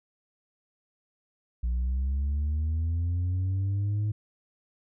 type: linear sweep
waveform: sine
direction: up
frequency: 58.27 to 106.7 Hz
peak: -22 dBFS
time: 1.63-4.12 s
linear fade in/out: 10 ms
effects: tanh soft clip ceiling -24 dBFS